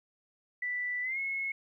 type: tone with pitch glide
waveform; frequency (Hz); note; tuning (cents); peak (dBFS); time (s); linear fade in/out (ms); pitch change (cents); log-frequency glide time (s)
sine; 1975.5 to 2179; B6 to C#7; 0 to -30; -31; 0.62-1.52; 5; +170; 1.02-1.19
effects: 12-bit